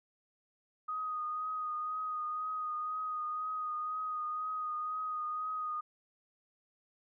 sine tone with vibrato, 1244.5 Hz, D#6, in tune, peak -34 dBFS, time 0.88-5.81 s, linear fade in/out 10 ms, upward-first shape triangle, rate 2 Hz, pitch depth 27 cents each way, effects none

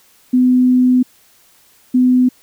sine tone bursts at uneven times, 252.1 Hz, B3, 36 cents sharp, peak -8 dBFS, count 2, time 0.33-1.03 / 1.94-2.29 s, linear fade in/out 10 ms, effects white hiss -51 dBFS RMS until 2.42 s

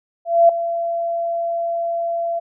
sine tone with ADSR envelope, 678 Hz, E5, 49 cents sharp, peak -6 dBFS, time 0.25-2.4 s, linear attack 240 ms, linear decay 4 ms, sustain -13 dB, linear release 18 ms, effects none

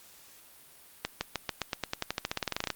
accelerating click train, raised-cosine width 0.2 ms, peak -12 dBFS, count 22, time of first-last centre 1.05-2.703 s, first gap 160 ms, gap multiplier 0.92, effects white hiss -55 dBFS RMS until 2.75 s + Opus 48 kbps

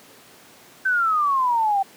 sine exponential sweep, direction down, 1555 to 766 Hz, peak -17 dBFS, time 0.85-1.83 s, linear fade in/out 10 ms, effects pink hiss -48 dBFS RMS until 1.96 s + high-pass 200 Hz 12 dB/octave

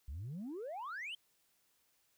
sine exponential sweep, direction up, 61.74 to 3191 Hz, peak -39 dBFS, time 0.08-1.15 s, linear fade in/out 5 ms, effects tanh soft clip ceiling -39 dBFS + white hiss -75 dBFS RMS until 2.17 s

